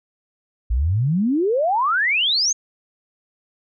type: exponential sweep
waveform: sine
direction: up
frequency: 53.1 to 6650 Hz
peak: -16 dBFS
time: 0.7-2.53 s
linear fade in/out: 10 ms
effects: none